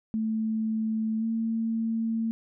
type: tone with pitch glide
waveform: sine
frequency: 220.2 to 225.7 Hz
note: A3 to A3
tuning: +2 to +44 cents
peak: -25 dBFS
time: 0.14-2.31 s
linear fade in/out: 0 ms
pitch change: +42 cents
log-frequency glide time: 1.19-1.24 s
effects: none